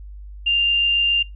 sine tone with amplitude modulation, 2794 Hz, F7, in tune, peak -14 dBFS, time 0.46-1.23 s, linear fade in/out 10 ms, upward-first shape sine, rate 67.2 Hz, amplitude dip 25%, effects noise-tail reverb RT60 0.2 s tail -23 dB re dry + added 50 Hz sine -34 dBFS peak until 1.35 s

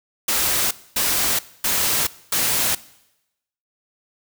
white noise bursts, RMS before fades -20 dBFS, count 4, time 0.28-2.75 s, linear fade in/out 5 ms, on 430 ms, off 250 ms, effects noise-tail reverb RT60 0.9 s tail -20 dB re dry

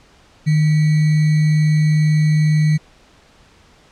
sine tone with sample-and-hold, 153.7 Hz, D#3, 21 cents flat, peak -11 dBFS, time 0.46-2.78 s, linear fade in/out 20 ms, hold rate 2100 Hz, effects pink hiss -50 dBFS RMS until 3.91 s + low-pass 6000 Hz 12 dB/octave

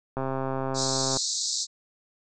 click train, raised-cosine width 1 ms, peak -16 dBFS, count 134, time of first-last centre 0.17-1.17 s, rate 133 Hz
pink band-pass noise, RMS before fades -29 dBFS, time 0.74-1.67 s, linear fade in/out 50 ms, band 3900 to 7800 Hz, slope 96 dB/octave
effects none

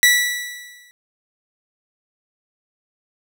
sawtooth tone with exponential decay, 1954 Hz, B6, 19 cents flat, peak -5 dBFS, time 0.03-0.91 s, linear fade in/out 0 ms, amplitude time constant 190 ms, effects none

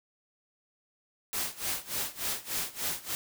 white noise with tremolo, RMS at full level -31 dBFS, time 1.33-3.15 s, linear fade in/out 0 ms, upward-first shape sine, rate 3.4 Hz, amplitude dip 90%, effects none

